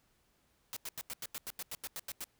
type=noise bursts; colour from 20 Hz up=white; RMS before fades=-41 dBFS; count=13; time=0.73-2.241 s; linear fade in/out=0 ms; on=35 ms; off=88 ms; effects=pink hiss -73 dBFS RMS until 2.39 s